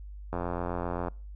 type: click train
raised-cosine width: 1 ms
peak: -18 dBFS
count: 67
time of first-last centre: 0.33-1.083 s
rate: 87.6 Hz
effects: noise-tail reverb RT60 0.4 s tail -25 dB re dry + added 50 Hz sine -40 dBFS peak until 1.35 s